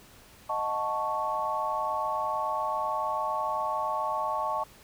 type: chord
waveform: sine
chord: D# half-diminished seventh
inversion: none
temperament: equal with one note detuned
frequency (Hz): 622.3 / 729.4 / 880 / 1108.7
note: D#5 / F#5 / A5 / C#6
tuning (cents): 0 / -25 / 0 / 0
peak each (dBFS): -34 / -37 / -31 / -31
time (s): 0.49-4.64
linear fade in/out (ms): 10
effects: pink hiss -54 dBFS RMS until 4.83 s